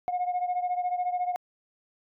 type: beating tone pair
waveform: sine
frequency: 717 / 731 Hz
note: F5 / F#5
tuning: +45 / -21 cents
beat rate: 14 Hz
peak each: -26 / -30 dBFS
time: 0.08-1.36 s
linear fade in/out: 0 ms
effects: tanh soft clip ceiling -22 dBFS